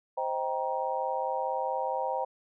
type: chord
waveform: sine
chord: C minor seventh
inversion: none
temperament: just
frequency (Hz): 523.3 / 627.9 / 784.9 / 941.9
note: C5 / Eb5 / G5 / Bb5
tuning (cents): 0 / +16 / +2 / +18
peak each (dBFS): -33 / -37 / -33 / -33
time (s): 0.17-2.25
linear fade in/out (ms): 10
effects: none